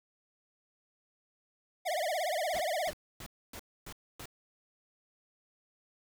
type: tone with vibrato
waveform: square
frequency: 665 Hz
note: E5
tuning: 15 cents sharp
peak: -31 dBFS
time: 1.85-2.91 s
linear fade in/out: 20 ms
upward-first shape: triangle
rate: 17 Hz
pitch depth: 250 cents each way
type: noise bursts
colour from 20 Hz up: pink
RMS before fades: -45 dBFS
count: 6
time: 2.54-4.256 s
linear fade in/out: 0 ms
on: 61 ms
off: 270 ms
effects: none